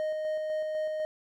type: tone with tremolo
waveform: triangle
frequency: 620 Hz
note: D#5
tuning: 6 cents flat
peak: -26 dBFS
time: 0-1.05 s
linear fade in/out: 0 ms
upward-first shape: square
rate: 4 Hz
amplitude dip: 25%
effects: none